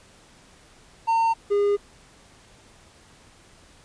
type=tone pair in turn; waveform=triangle; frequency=910 / 407.2 Hz; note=A#5 / G#4; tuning=-42 / -34 cents; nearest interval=octave + major second; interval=1392 cents; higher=first; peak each=-16 dBFS; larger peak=neither; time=1.07-1.34 / 1.5-1.77 s; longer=neither; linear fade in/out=20 ms; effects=pink hiss -53 dBFS RMS until 3.84 s + resampled to 22050 Hz